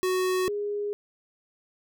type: tone pair in turn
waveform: square / sine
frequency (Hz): 370 / 411.7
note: F#4 / G#4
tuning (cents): 0 / -15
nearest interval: major second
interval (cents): 185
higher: second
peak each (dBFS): -24 / -27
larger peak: first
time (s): 0.03-0.48 / 0.48-0.93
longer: neither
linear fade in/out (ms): 0
effects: none